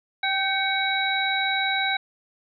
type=harmonic tone with a mistuned harmonic; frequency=776 Hz; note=G5; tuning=18 cents flat; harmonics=1 / 2 / 3 / 5; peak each=-27 / -27 / -27 / -27 dBFS; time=0.23-1.97 s; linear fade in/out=5 ms; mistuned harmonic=3; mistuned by=-69 cents; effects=none